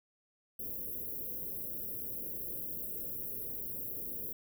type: band-stop noise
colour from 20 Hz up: white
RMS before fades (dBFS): -40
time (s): 0.59-4.33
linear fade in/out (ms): 5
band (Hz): 550 to 12000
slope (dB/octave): 48
effects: none